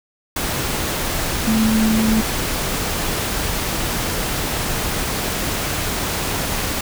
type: tone in noise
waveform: sine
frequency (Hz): 220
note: A3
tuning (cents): 0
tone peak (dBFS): -14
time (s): 1.47-2.21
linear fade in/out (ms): 5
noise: pink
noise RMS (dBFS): -22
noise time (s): 0.36-6.81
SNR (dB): +5
effects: none